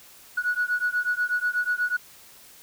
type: beating tone pair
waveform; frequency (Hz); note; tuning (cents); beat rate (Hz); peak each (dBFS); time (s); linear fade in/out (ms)
sine; 1461 / 1469.2; F#6 / F#6; -22 / -13; 8.2; -25; 0.37-1.97; 10
effects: tanh soft clip ceiling -16 dBFS + white hiss -50 dBFS RMS until 2.62 s